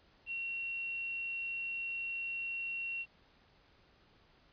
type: tone with quantisation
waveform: sine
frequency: 2734 Hz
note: F7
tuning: 37 cents flat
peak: -36 dBFS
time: 0.26-3.06 s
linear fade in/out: 50 ms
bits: 10
effects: pink hiss -66 dBFS RMS until 4.52 s + resampled to 11025 Hz